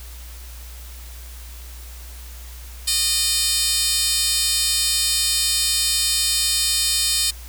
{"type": "tone with high-pass filter", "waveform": "10% pulse", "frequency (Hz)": 612, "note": "D#5", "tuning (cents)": -29, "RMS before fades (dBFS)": -20, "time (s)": [2.87, 7.31], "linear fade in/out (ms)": 10, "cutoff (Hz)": 5400, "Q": 2.6, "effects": ["added 60 Hz sine -35 dBFS peak until 7.48 s", "white hiss -43 dBFS RMS until 7.48 s"]}